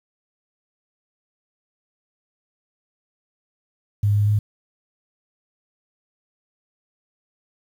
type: tone with pitch steps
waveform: sine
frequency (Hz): 102.8 / 103.4 / 104.9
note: G#2 / G#2 / G#2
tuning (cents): -17 / -7 / +18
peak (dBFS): -15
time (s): 4.03-4.39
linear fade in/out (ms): 5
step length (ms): 120
effects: 8-bit